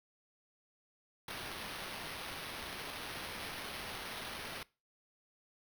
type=noise with sample-and-hold; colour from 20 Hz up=violet; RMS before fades=-44 dBFS; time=1.28-4.63 s; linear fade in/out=2 ms; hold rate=7350 Hz; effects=noise-tail reverb RT60 0.3 s tail -22 dB re dry